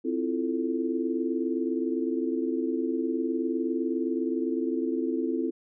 sine chord, F major seventh, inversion second, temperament equal, 261.6 / 329.6 / 349.2 / 440 Hz, C4 / E4 / F4 / A4, 0 / 0 / 0 / 0 cents, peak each -30 / -29 / -33 / -34 dBFS, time 0.04-5.51 s, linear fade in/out 20 ms, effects none

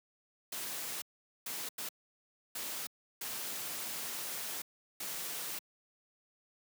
white noise bursts at uneven times, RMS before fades -40 dBFS, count 6, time 0.52-1.02 / 1.46-1.69 / 1.78-1.89 / 2.55-2.87 / 3.21-4.62 / 5-5.59 s, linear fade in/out 5 ms, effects high-pass 150 Hz 12 dB/octave

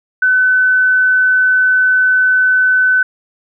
sine tone, 1510 Hz, F#6, 35 cents sharp, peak -8 dBFS, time 0.22-3.03 s, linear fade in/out 5 ms, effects none

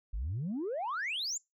sine exponential sweep, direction up, 44.75 to 7500 Hz, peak -31 dBFS, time 0.13-1.38 s, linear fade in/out 10 ms, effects noise-tail reverb RT60 0.2 s tail -25 dB re dry + tanh soft clip ceiling -30 dBFS

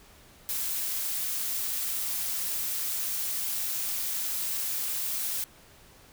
blue noise, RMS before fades -31 dBFS, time 0.49-5.44 s, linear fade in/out 0 ms, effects pink hiss -55 dBFS RMS until 6.12 s

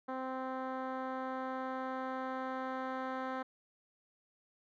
10% pulse tone with low-pass filter sweep, 260.5 Hz, C4, 7 cents flat, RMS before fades -39 dBFS, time 0.08-3.43 s, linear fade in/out 10 ms, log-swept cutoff 1200 to 1800 Hz, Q 0.86, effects none

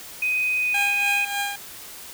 sine tone with pitch glide, 2504 to 2488 Hz, D#7 to D#7, +10 to -1 cents, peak -20 dBFS, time 0.22-1.25 s, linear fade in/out 5 ms, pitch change -11 cents, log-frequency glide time 0.59-0.67 s
15% pulse tone with tremolo, 807 Hz, G#5, 50 cents flat, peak -16 dBFS, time 0.74-1.56 s, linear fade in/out 5 ms, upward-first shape triangle, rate 3.4 Hz, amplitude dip 65%
effects white hiss -40 dBFS RMS until 2.13 s

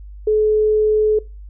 sine tone, 428.5 Hz, A4, 46 cents flat, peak -12 dBFS, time 0.27-1.19 s, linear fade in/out 5 ms, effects noise-tail reverb RT60 0.3 s tail -22 dB re dry + added 50 Hz sine -33 dBFS peak until 1.49 s

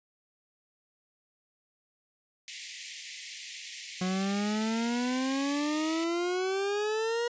pink high-pass noise, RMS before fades -41 dBFS, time 2.48-6.04 s, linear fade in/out 0 ms, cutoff 1900 Hz, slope 96 dB/octave
40% pulse exponential sweep, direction up, 182 to 480 Hz, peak -27 dBFS, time 4.01-7.28 s, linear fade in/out 5 ms
effects resampled to 16000 Hz

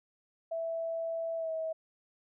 sine tone with pitch glide, 659.3 to 642.8 Hz, E5 to E5, 0 to -44 cents, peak -32 dBFS, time 0.51-1.73 s, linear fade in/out 10 ms, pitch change -44 cents, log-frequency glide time 1.37-1.51 s, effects none

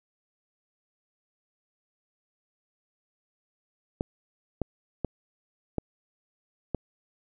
clicks, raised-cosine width 2 ms, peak -14 dBFS, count 5, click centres 4.009 / 4.617 / 5.047 / 5.783 / 6.747 s, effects none

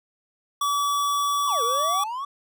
square tone, 1145 Hz, D6, 44 cents flat, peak -22 dBFS, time 0.61-2.04 s, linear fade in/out 5 ms
triangle exponential two-way sweep, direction down then up, 1162 to 448.2 to 1162 Hz, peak -26 dBFS, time 1.46-2.25 s, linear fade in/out 5 ms, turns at 1.63 s
effects none

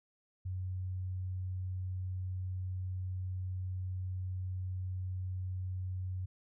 sine tone, 92.5 Hz, F#2, in tune, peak -35 dBFS, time 0.45-6.26 s, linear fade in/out 10 ms, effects none

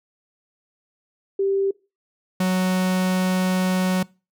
sine / 45% pulse tone pair in turn, 392 / 185 Hz, G4 / F#3, 0 / 0 cents, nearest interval octave + minor second, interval 1300 cents, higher first, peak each -18 / -18 dBFS, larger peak neither, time 1.39-1.71 / 2.4-4.03 s, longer second, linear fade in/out 5 ms, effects noise-tail reverb RT60 0.3 s tail -23 dB re dry

